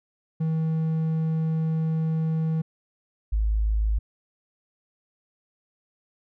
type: tone pair in turn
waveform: triangle / sine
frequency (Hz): 160 / 53.28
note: D#3 / G#1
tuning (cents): +49 / +45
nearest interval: octave + perfect fifth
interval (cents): 1904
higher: first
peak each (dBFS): -20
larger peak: neither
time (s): 0.4-2.62 / 3.32-3.99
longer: first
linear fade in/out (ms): 10
effects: none